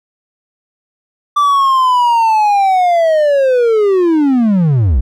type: linear sweep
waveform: triangle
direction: down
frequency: 1174.7 to 51.91 Hz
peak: -6 dBFS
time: 1.36-5.01 s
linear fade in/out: 10 ms
effects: none